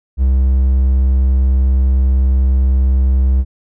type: tone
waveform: triangle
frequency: 65.41 Hz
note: C2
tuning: in tune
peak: -7 dBFS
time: 0.17-3.45 s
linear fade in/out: 50 ms
effects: none